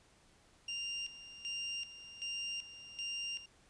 30% pulse tone with tremolo, 2794 Hz, F7, in tune, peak -35 dBFS, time 0.68-3.46 s, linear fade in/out 5 ms, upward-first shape square, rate 1.3 Hz, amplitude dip 75%, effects pink hiss -66 dBFS RMS until 3.69 s + resampled to 22050 Hz

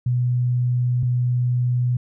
sine tone pair in turn, 123.5 / 123.5 Hz, B2 / B2, 0 / 0 cents, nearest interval unison, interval 0 cents, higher neither, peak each -17 dBFS, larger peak neither, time 0.06-1.03 / 1.03-1.97 s, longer first, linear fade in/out 5 ms, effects none

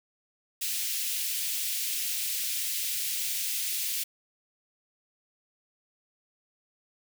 white high-pass noise, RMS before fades -31 dBFS, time 0.61-4.04 s, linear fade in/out 10 ms, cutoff 2300 Hz, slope 24 dB/octave, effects none

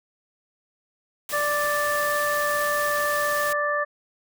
white noise, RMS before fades -33 dBFS, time 1.29-3.53 s, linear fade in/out 2 ms
harmonic tone, 587.3 Hz, D5, in tune, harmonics 1 / 2 / 3, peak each -26 / -26 / -26 dBFS, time 1.32-3.85 s, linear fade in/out 20 ms
effects none

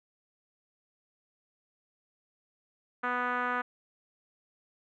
5% pulse tone with low-pass filter, 246.9 Hz, B3, in tune, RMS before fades -31 dBFS, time 3.03-3.62 s, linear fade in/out 10 ms, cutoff 1400 Hz, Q 2.6, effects none

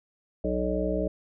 harmonic tone, 61.8 Hz, B1, 2 cents sharp, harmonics 1 / 3 / 5 / 7 / 9 / 10, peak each -32 / -32 / -32 / -32 / -32 / -32 dBFS, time 0.44-1.08 s, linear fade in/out 5 ms, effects none

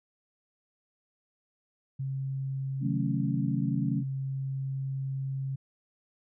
sine tone, 134.9 Hz, C#3, 47 cents flat, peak -30 dBFS, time 1.99-5.56 s, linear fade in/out 10 ms
sine chord, D# half-diminished seventh, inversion none, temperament equal, 155.56 / 185 / 220 / 277.2 Hz, D#3 / F#3 / A3 / C#4, 0 / 0 / 0 / 0 cents, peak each -33 dBFS, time 2.8-4.04 s, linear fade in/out 50 ms
effects none

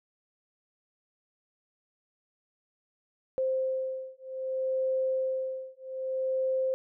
sine beating tone pair, 523 / 523.63 Hz, C5 / C5, -1 / +1 cents, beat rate 0.63 Hz, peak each -31 dBFS, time 3.38-6.74 s, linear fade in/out 0 ms, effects none

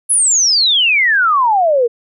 sine exponential sweep, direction down, 10830 to 453.3 Hz, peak -9 dBFS, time 0.09-1.88 s, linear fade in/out 20 ms, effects none

